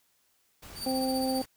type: noise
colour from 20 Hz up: pink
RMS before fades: -47 dBFS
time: 0.62-1.46 s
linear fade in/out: 10 ms
type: tone with tremolo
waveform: sawtooth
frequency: 4616 Hz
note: D8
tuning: 31 cents flat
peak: -30 dBFS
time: 0.75-1.45 s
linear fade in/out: 50 ms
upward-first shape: sine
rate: 15 Hz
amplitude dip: 65%
type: harmonic tone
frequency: 261.6 Hz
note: C4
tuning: in tune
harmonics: 1 / 2 / 3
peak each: -29 / -32 / -34 dBFS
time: 0.86-1.42 s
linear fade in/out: 5 ms
effects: white hiss -70 dBFS RMS until 1.56 s